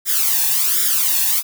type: noise with flanger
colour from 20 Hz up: blue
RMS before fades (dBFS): -17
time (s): 0.05-1.43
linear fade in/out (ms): 50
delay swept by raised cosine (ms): 0.56 to 1.16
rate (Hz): 1.3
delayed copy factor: +0.8
effects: none